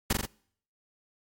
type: noise with echo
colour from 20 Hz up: pink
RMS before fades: -25 dBFS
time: 0.1-0.13 s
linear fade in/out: 5 ms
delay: 42 ms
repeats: 3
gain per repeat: -3 dB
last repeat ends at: 0.256 s
effects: noise-tail reverb RT60 0.6 s tail -25 dB re dry + AAC 64 kbps